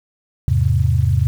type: chord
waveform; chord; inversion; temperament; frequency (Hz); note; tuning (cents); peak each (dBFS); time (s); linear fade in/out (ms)
sine; E augmented; none; equal; 82.41 / 103.83 / 130.81; E2 / G#2 / B#2; 0 / 0 / 0; -17; 0.48-1.27; 0
effects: 7-bit